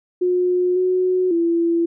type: tone with pitch steps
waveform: sine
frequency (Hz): 360.5 / 367.6 / 337.2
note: F#4 / F#4 / E4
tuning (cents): -45 / -11 / +39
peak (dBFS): -15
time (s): 0.21-1.86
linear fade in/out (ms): 10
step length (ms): 550
effects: none